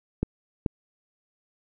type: clicks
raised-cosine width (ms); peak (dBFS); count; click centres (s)
3; -11; 2; 0.23 / 0.662
effects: none